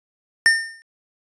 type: tone with exponential decay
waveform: square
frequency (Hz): 1813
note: A#6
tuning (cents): -49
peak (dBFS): -9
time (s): 0.46-0.82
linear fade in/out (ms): 0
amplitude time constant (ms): 78
effects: resampled to 22050 Hz